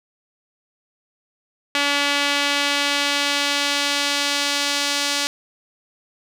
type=tone with band-pass filter sweep; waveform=sawtooth; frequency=285.7 Hz; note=D4; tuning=48 cents flat; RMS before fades=-21 dBFS; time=1.75-5.27 s; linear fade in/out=0 ms; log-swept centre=2900 to 4700 Hz; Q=1.1; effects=none